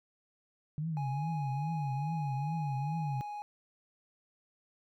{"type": "tone with vibrato", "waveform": "sine", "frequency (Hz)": 146.83, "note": "D3", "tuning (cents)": 0, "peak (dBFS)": -32, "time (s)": [0.78, 3.21], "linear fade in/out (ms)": 0, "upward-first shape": "triangle", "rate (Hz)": 2.4, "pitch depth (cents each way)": 220}
{"type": "tone", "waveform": "triangle", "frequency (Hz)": 830.6, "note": "G#5", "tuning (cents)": 0, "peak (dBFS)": -36, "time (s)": [0.97, 3.42], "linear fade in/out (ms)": 0}
{"effects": []}